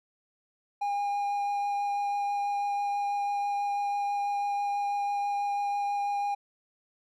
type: tone with vibrato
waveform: triangle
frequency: 811 Hz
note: G#5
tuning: 41 cents flat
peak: -25 dBFS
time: 0.81-6.35 s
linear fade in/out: 10 ms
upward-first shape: triangle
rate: 6.1 Hz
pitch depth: 10 cents each way
effects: none